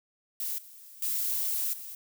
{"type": "noise with level steps", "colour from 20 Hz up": "violet", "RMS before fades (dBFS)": [-33, -50, -30, -42], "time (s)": [0.4, 1.95], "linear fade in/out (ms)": 2, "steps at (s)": [0.58, 1.02, 1.73], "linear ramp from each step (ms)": 5, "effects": []}